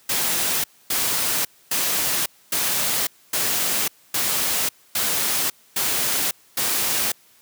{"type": "noise bursts", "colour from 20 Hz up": "white", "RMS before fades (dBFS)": -22, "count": 9, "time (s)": [0.09, 7.12], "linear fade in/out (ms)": 5, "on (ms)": 550, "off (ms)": 260, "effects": ["white hiss -55 dBFS RMS until 7.41 s", "high-pass 100 Hz 12 dB/octave"]}